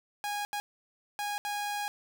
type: tone bursts at uneven times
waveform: sawtooth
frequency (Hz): 823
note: G#5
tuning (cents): -16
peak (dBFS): -28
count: 4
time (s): 0.24-0.45 / 0.53-0.6 / 1.19-1.38 / 1.45-1.88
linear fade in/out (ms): 0
effects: none